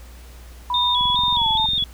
sine tone with pitch glide, 985 to 882.6 Hz, B5 to A5, -5 to +5 cents, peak -20 dBFS, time 0.7-1.66 s, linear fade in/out 2 ms, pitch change -190 cents, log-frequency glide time 1.34-1.48 s
sine tone with vibrato, 3513 Hz, A7, 3 cents flat, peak -18 dBFS, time 0.74-1.84 s, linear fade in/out 2 ms, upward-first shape square, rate 2.4 Hz, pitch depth 66 cents each way
click train, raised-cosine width 5 ms, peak -22 dBFS, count 19, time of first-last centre 1.01-1.824 s, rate 22.1 Hz
effects added 60 Hz sine -39 dBFS peak until 1.93 s + pink hiss -48 dBFS RMS until 1.93 s

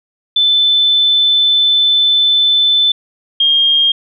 sine tone pair in turn, 3520 / 3224 Hz, A7 / G7, 0 / +48 cents, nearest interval major second, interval 152 cents, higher first, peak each -8 dBFS, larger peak neither, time 0.36-2.92 / 3.4-3.92 s, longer first, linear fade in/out 5 ms, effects none

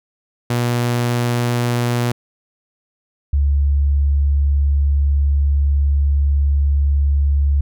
sawtooth / sine tone pair in turn, 120.5 / 70.83 Hz, B2 / C#2, -42 / +38 cents, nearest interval major sixth, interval 920 cents, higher first, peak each -12 dBFS, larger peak neither, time 0.5-2.12 / 3.33-7.61 s, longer second, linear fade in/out 5 ms, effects none

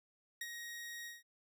sawtooth tone with ADSR envelope, 1883 Hz, A#6, 17 cents sharp, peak -35 dBFS, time 0.41-1.23 s, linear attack 4 ms, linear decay 40 ms, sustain -6 dB, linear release 170 ms, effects none

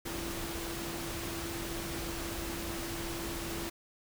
sine tone in noise, 336.6 Hz, E4, 36 cents sharp, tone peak -41 dBFS, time 0.05-3.7 s, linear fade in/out 10 ms, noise pink, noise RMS -39 dBFS, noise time 0.05-3.7 s, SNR -5 dB, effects none

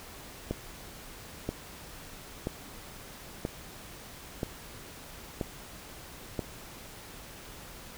click train, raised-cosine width 2 ms, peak -17 dBFS, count 7, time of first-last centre 0.51-6.392 s, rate 1.02 Hz, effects pink hiss -47 dBFS RMS until 7.97 s

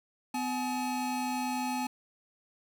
square tone pair together, 252.8 / 849.8 Hz, B3 / G#5, +41 / +40 cents, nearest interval octave + major sixth, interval 2099 cents, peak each -34 / -34 dBFS, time 0.34-1.87 s, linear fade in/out 5 ms, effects none

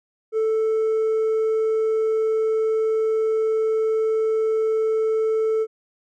triangle tone with hard clipping, 440.4 Hz, A4, 2 cents sharp, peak -17 dBFS, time 0.32-5.67 s, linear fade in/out 50 ms, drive 1 dB, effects none

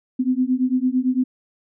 sine beating tone pair, 250.9 / 259.8 Hz, B3 / C4, +28 / -12 cents, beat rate 8.9 Hz, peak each -20 dBFS, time 0.19-1.24 s, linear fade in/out 10 ms, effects none

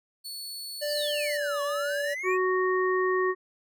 sawtooth tone, 4423 Hz, C#8, 5 cents flat, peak -33 dBFS, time 0.24-1.38 s, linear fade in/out 20 ms
square tone with pitch glide, 590 to 575.9 Hz, D5 to D5, +8 to -34 cents, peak -29 dBFS, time 0.81-2.15 s, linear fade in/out 20 ms, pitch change -42 cents, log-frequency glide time 1.31-1.51 s
triangle exponential two-way sweep, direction down then up, 5120 to 1094 to 2578 Hz, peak -30 dBFS, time 0.87-2.38 s, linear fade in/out 50 ms, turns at 1.62 s
harmonic tone, 370.9 Hz, F#4, 4 cents sharp, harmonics 1 / 3 / 5, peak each -24 / -29 / -31 dBFS, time 2.23-3.35 s, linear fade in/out 50 ms
effects none

